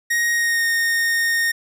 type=tone with pitch glide; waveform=45% pulse; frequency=1876 to 1844.8 Hz; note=A#6 to A#6; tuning=+11 to -19 cents; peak=-17 dBFS; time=0.1-1.52 s; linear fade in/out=10 ms; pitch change=-30 cents; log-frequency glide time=0.32-0.66 s; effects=none